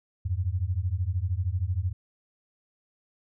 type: beating tone pair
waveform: sine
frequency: 84.8 / 97.8 Hz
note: E2 / G2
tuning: +50 / -4 cents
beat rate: 13 Hz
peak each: -28 dBFS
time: 0.25-1.93 s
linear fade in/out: 10 ms
effects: none